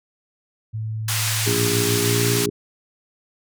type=tone with pitch glide; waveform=sine; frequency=109.8 to 119.74 Hz; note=A2 to A#2; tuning=-3 to +47 cents; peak=-24 dBFS; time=0.73-2.47 s; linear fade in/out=20 ms; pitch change=+150 cents; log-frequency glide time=1.99-2.3 s
type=band-pass noise; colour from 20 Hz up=white; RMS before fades=-24 dBFS; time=1.08-2.46 s; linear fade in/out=5 ms; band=950 to 10000 Hz; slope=12 dB/octave
type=harmonic tone; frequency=58.27 Hz; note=A#1; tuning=in tune; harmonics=2 / 3 / 4 / 5 / 6 / 7; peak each=-29 / -30 / -32 / -28 / -30 / -23 dBFS; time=1.46-2.5 s; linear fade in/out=10 ms
effects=none